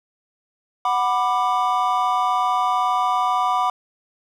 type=chord; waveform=triangle; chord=B minor; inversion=second; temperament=just; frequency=740.8 / 987.8 / 1185.3 Hz; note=F#5 / B5 / D6; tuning=+2 / 0 / +16 cents; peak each=-20 dBFS; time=0.85-3.7 s; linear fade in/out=2 ms; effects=none